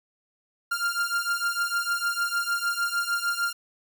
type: beating tone pair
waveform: 45% pulse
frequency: 1393 / 1399.6 Hz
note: F6 / F6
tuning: -5 / +3 cents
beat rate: 6.6 Hz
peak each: -28 dBFS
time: 0.71-3.53 s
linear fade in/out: 10 ms
effects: none